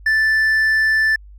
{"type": "tone with hard clipping", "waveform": "sine", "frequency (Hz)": 1760, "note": "A6", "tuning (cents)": 0, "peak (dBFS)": -14, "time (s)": [0.06, 1.16], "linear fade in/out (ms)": 5, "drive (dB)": 3, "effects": ["added 50 Hz sine -38 dBFS peak until 1.38 s"]}